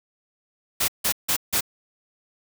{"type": "noise bursts", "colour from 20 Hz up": "white", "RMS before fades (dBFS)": -22, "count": 4, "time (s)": [0.8, 1.608], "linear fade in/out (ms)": 10, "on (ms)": 82, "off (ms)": 160, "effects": []}